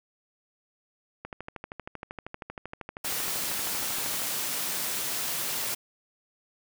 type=click train; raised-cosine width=0.5 ms; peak=-22 dBFS; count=39; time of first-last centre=1.25-4.219 s; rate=12.8 Hz
type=high-pass noise; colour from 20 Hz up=white; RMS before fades=-31 dBFS; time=3.04-5.75 s; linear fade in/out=10 ms; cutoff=110 Hz; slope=24 dB/octave
effects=none